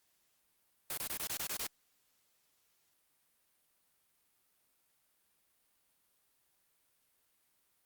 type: noise bursts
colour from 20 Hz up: white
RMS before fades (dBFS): -38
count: 8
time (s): 0.9-1.668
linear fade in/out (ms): 2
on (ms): 75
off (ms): 24
effects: white hiss -75 dBFS RMS until 7.85 s + Opus 48 kbps